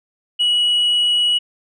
sine tone, 2923 Hz, F#7, 22 cents flat, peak -11 dBFS, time 0.39-1.39 s, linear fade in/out 20 ms, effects tanh soft clip ceiling -12 dBFS

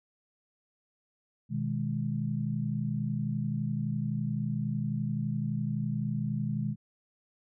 sine chord, G# minor, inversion first, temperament equal with one note detuned, 124.04 / 155.56 / 207.7 Hz, B2 / D#3 / G#3, +8 / 0 / 0 cents, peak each -33 dBFS, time 1.49-6.76 s, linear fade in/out 50 ms, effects none

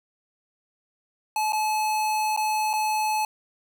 square tone with dropouts, 860 Hz, A5, 40 cents flat, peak -23 dBFS, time 1.36-3.25 s, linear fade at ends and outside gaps 2 ms, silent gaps 1.523-1.531 / 2.364-2.374 / 2.732-2.736 s, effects none

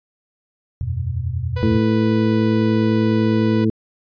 sine chord, E suspended second, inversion none, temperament equal with one note detuned, 82.41 / 93.2 / 123.47 Hz, E2 / F#2 / B2, 0 / +13 / 0 cents, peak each -25 / -25 / -24 dBFS, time 0.81-1.79 s, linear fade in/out 0 ms
sawtooth tone, 493.9 Hz, B4, in tune, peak -22 dBFS, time 1.56-3.65 s, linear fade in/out 10 ms
harmonic tone, 110 Hz, A2, in tune, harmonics 1 / 2 / 3 / 4, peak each -20 / -17 / -20 / -25 dBFS, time 1.63-3.7 s, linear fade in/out 0 ms
effects resampled to 11025 Hz

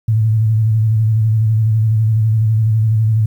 sine tone with vibrato, 110 Hz, A2, in tune, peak -10 dBFS, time 0.08-3.26 s, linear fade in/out 5 ms, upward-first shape square, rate 12 Hz, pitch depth 37 cents each way, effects 8-bit

